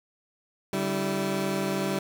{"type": "tone cluster", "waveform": "20% pulse", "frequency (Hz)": [143.1, 193.5, 326.9], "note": ["D3", "G3", "E4"], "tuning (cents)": [-45, -22, -14], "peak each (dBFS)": [-30, -23, -27], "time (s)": [0.73, 1.99], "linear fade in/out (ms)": 2, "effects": []}